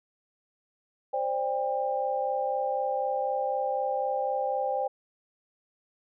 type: chord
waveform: sine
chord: C suspended second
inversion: none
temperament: equal with one note detuned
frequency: 523.3 / 587.3 / 799.1 Hz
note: C5 / D5 / G5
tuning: 0 / 0 / +33 cents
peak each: -30 / -33 / -29 dBFS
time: 1.13-4.88 s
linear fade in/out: 10 ms
effects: none